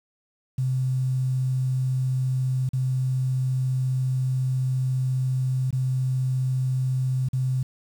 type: tone with dropouts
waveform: sine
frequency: 129.6 Hz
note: C3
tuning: 16 cents flat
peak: -21 dBFS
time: 0.58-7.63 s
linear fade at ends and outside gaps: 5 ms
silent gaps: 2.691-2.732 / 5.708-5.727 / 7.287-7.331 s
effects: 8-bit